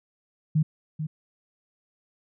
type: tone with echo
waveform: sine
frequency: 154.9 Hz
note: D#3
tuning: 7 cents flat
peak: -18 dBFS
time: 0.55-0.63 s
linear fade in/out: 10 ms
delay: 440 ms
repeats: 1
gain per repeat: -9 dB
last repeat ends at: 1.07 s
effects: none